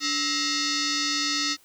sine tone with frequency modulation, 290.3 Hz, D4, 20 cents flat, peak -23 dBFS, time 0-1.57 s, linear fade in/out 50 ms, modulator 797 Hz, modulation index 7.1, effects white hiss -58 dBFS RMS until 1.64 s

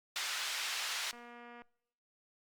white band-pass noise, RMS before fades -38 dBFS, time 0.16-1.11 s, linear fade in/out 0 ms, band 1100 to 4700 Hz, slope 12 dB/octave
click train, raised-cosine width 0.5 ms, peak -38 dBFS, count 118, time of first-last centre 1.13-1.62 s, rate 239 Hz
effects noise-tail reverb RT60 0.9 s tail -26 dB re dry + Opus 48 kbps

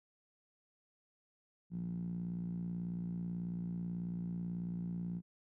10% pulse tone with band-pass filter, 58.27 Hz, A#1, in tune, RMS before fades -40 dBFS, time 1.7-5.22 s, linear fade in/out 50 ms, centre 170 Hz, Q 6.4, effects none

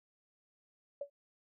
sine tone with exponential decay, 568 Hz, C#5, 42 cents sharp, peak -33 dBFS, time 1.01-1.1 s, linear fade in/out 5 ms, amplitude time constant 19 ms, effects none

